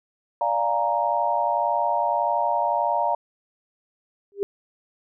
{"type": "chord", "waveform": "sine", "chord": "Bb dominant seventh", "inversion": "first", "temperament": "equal", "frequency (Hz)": [587.3, 698.5, 830.6, 932.3], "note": ["D5", "F5", "Ab5", "Bb5"], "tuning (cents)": [0, 0, 0, 0], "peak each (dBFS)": [-27, -25, -29, -23], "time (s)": [0.41, 3.15], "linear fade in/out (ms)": 2}
{"type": "tone with exponential growth", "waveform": "sine", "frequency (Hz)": 401.1, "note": "G4", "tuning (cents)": 40, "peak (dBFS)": -17, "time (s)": [4.32, 4.43], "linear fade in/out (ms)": 0, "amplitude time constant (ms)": 22}
{"effects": []}